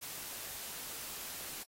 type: noise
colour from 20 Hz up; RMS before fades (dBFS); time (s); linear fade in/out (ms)
white; -44; 0.01-1.64; 20
effects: AAC 48 kbps